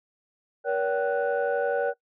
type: tone cluster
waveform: sine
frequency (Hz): 475.4 / 567 / 768 / 1478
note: A#4 / C#5 / G5 / F#6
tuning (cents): +34 / +39 / -36 / -2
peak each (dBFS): -26 / -26 / -30 / -32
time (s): 0.64-1.94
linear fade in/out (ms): 50
effects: noise-tail reverb RT60 0.1 s tail -21 dB re dry + tanh soft clip ceiling -15 dBFS